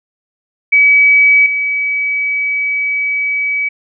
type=tone with level steps; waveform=sine; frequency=2280 Hz; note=C#7; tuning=48 cents sharp; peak=-5 / -13 dBFS; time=0.72-3.69 s; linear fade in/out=10 ms; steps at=1.46 s; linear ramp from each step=2 ms; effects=none